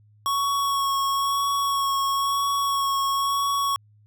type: tone with vibrato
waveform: square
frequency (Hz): 1108.7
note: C#6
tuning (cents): 0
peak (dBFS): -22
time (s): 0.26-3.76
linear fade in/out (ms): 0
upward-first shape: sine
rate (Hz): 1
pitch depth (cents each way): 16
effects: added 105 Hz sine -53 dBFS peak until 4.06 s